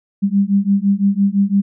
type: beating tone pair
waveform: sine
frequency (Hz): 196 / 201.9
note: G3 / G#3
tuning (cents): 0 / -49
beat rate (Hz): 5.9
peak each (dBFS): -15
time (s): 0.22-1.62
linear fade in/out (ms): 20
effects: none